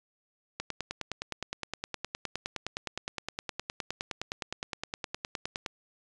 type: click train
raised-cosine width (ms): 0.2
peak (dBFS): -16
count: 50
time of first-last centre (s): 0.6-5.662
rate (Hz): 9.68
effects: resampled to 22050 Hz